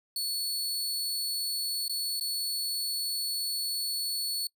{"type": "tone with dropouts", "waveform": "sawtooth", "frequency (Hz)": 4417, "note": "C#8", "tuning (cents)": -7, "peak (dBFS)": -27, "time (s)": [0.16, 4.47], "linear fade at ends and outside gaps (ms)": 2, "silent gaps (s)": [[1.881, 1.895], [2.198, 2.209]], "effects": ["noise-tail reverb RT60 0.1 s tail -23 dB re dry"]}